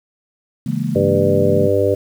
sine chord, A# half-diminished seventh, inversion first, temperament equal, 138.59 / 164.81 / 207.7 / 233.1 Hz, C#3 / E3 / G#3 / A#3, 0 / 0 / 0 / 0 cents, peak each -23 dBFS, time 0.66-1.68 s, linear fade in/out 5 ms
harmonic tone, 99.2 Hz, G2, 21 cents sharp, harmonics 1 / 3 / 4 / 5 / 6, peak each -21 / -23 / -18 / -17 / -19 dBFS, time 0.95-1.95 s, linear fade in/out 10 ms
effects 7-bit

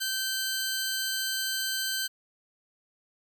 15% pulse tone pair together, 1548 / 4133 Hz, G6 / C8, -22 / -22 cents, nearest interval octave + perfect fourth, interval 1700 cents, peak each -23 / -28 dBFS, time 0-2.08 s, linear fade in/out 20 ms, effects none

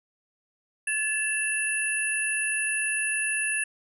sine tone cluster, 1724 / 2671 / 9920 Hz, A6 / E7 / D#9, -36 / +22 / -6 cents, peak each -29 dBFS, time 0.87-3.64 s, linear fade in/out 5 ms, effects none

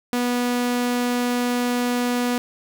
sawtooth tone, 244.5 Hz, B3, 17 cents flat, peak -16 dBFS, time 0.13-2.38 s, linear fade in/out 0 ms, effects none

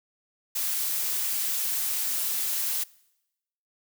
blue noise, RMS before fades -28 dBFS, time 0.55-2.84 s, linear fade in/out 10 ms, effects noise-tail reverb RT60 0.9 s tail -23 dB re dry

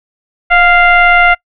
sine tone with frequency modulation, 1396.9 Hz, F6, in tune, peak -4 dBFS, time 0.5-1.35 s, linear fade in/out 20 ms, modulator 689 Hz, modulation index 1.4, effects noise-tail reverb RT60 0.1 s tail -25 dB re dry

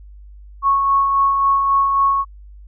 sine tone with tremolo, 1103 Hz, C#6, 9 cents flat, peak -11 dBFS, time 0.62-2.25 s, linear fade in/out 50 ms, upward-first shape sine, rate 3.7 Hz, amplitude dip 35%, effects added 50 Hz sine -37 dBFS peak until 2.67 s

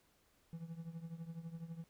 triangle tone with tremolo, 165.4 Hz, E3, 6 cents sharp, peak -39 dBFS, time 0.53-1.84 s, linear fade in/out 0 ms, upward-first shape triangle, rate 12 Hz, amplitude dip 85%, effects pink hiss -73 dBFS RMS until 1.89 s

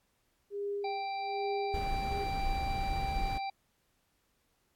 sine tone with tremolo, 404.7 Hz, G#4, 45 cents flat, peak -32 dBFS, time 0.5-2.27 s, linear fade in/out 50 ms, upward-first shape sine, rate 1.2 Hz, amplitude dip 95%
harmonic tone, 784 Hz, G5, in tune, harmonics 1 / 3 / 5 / 6, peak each -34 / -44 / -51 / -50 dBFS, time 0.84-3.5 s, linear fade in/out 5 ms
brown noise, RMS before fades -35 dBFS, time 1.74-3.38 s, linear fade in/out 2 ms
effects pink hiss -75 dBFS RMS until 4.75 s + AAC 64 kbps

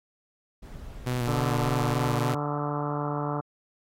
brown noise, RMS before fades -41 dBFS, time 0.62-2.18 s, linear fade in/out 10 ms
sawtooth tone with vibrato, 122.4 Hz, B2, 15 cents flat, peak -22 dBFS, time 1.06-2.35 s, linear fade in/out 10 ms, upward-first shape square, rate 3.4 Hz, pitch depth 32 cents each way
harmonic tone, 146.4 Hz, D3, 5 cents flat, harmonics 1 / 2 / 3 / 4 / 5 / 6 / 7 / 8 / 9, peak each -31 / -34 / -36 / -37 / -38 / -39 / -39 / -40 / -41 dBFS, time 1.27-3.41 s, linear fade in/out 10 ms
effects AAC 48 kbps

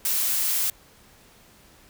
blue noise, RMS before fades -24 dBFS, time 0.05-0.7 s, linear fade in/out 2 ms, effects pink hiss -54 dBFS RMS until 1.89 s

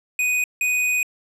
square tone bursts at uneven times, 2489 Hz, D#7, in tune, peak -19 dBFS, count 2, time 0.19-0.44 / 0.61-1.03 s, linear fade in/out 2 ms, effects low-pass 12000 Hz 12 dB/octave

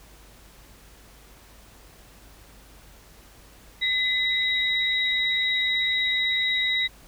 sine tone pair together, 2023 / 3821 Hz, B6 / A#7, +41 / +42 cents, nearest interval major seventh, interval 1101 cents, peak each -24 dBFS, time 3.81-6.88 s, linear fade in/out 20 ms, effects added 50 Hz sine -52 dBFS peak until 7.07 s + pink hiss -52 dBFS RMS until 7.07 s

